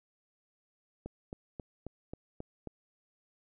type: click train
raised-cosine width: 2 ms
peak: -27 dBFS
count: 7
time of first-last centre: 1.06-2.673 s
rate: 3.72 Hz
effects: none